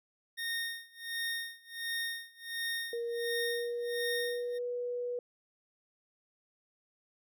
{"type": "tone with tremolo", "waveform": "25% pulse", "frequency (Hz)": 1846, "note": "A#6", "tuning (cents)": -17, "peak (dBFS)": -29, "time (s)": [0.37, 4.59], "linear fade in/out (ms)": 20, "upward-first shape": "sine", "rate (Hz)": 1.4, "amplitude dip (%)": 95}
{"type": "tone with pitch glide", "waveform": "sine", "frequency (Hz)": [470, 488], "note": ["A#4", "B4"], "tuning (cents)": [14, -21], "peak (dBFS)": -33, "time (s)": [2.93, 5.19], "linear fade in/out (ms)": 2, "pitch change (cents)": 65, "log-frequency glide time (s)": [3.03, 4.63]}
{"effects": []}